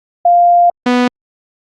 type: tone pair in turn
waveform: sine / sawtooth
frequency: 698.5 / 247 Hz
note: F5 / B3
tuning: 0 / 0 cents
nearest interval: octave + tritone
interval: 1800 cents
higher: first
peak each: -5 dBFS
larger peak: neither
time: 0.25-0.7 / 0.86-1.08 s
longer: first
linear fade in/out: 5 ms
effects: low-pass 4000 Hz 12 dB/octave + Opus 32 kbps